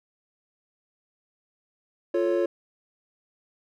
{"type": "chord", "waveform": "triangle", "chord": "F augmented", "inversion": "none", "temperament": "equal", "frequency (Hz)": [349.2, 440, 554.4], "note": ["F4", "A4", "C#5"], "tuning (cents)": [0, 0, 0], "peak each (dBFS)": [-22, -27, -24], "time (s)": [2.14, 2.46], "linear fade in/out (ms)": 5, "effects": []}